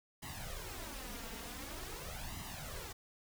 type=noise with flanger; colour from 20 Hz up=pink; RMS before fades=-45 dBFS; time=0.22-2.93 s; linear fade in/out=10 ms; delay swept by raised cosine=1 to 4.4 ms; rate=0.46 Hz; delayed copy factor=+0.75; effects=none